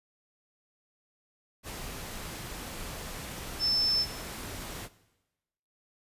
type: tone in noise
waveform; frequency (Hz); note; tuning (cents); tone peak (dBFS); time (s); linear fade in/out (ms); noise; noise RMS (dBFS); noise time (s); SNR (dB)
sine; 5280; E8; +2; -25; 3.59-4.06; 50; pink; -40; 1.63-4.89; +12
effects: noise-tail reverb RT60 1.0 s tail -17 dB re dry + resampled to 32000 Hz